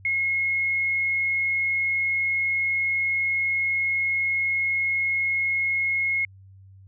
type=tone; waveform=sine; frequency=2164 Hz; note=C#7; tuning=42 cents flat; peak=-21 dBFS; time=0.05-6.25 s; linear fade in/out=2 ms; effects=added 96 Hz sine -46 dBFS peak until 6.87 s